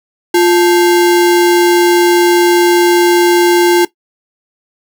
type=tone with sample-and-hold; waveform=sine; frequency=350 Hz; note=F4; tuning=4 cents sharp; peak=-5 dBFS; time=0.34-3.85 s; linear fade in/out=5 ms; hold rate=1225 Hz; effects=noise-tail reverb RT60 0.1 s tail -17 dB re dry